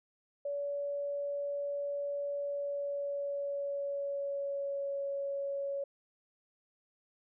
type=tone with pitch glide; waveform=sine; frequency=570 to 557.9 Hz; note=C#5 to C#5; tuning=+48 to +11 cents; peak=-33 dBFS; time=0.45-5.84 s; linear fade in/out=5 ms; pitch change=-37 cents; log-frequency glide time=2.38-5.02 s; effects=none

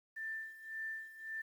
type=tone with tremolo; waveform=sine; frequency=1778 Hz; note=A6; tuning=18 cents sharp; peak=-38 dBFS; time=0.16-1.42 s; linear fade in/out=10 ms; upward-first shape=sine; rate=1.8 Hz; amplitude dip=80%; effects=11-bit

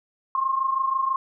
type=tone pair together; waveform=sine; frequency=1061.9 / 1088 Hz; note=C6 / C#6; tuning=+25 / -33 cents; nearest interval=unison; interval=42 cents; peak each=-22 / -27 dBFS; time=0.35-1.16 s; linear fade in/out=2 ms; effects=none

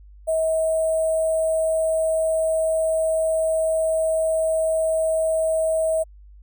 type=tone with sample-and-hold; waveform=sine; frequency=642 Hz; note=E5; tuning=46 cents flat; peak=-18 dBFS; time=0.27-6.04 s; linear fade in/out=20 ms; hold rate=8820 Hz; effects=added 50 Hz sine -43 dBFS peak until 6.42 s

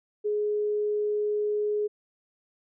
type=tone; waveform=sine; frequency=418.8 Hz; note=G#4; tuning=15 cents sharp; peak=-24 dBFS; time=0.24-1.88 s; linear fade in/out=20 ms; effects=none

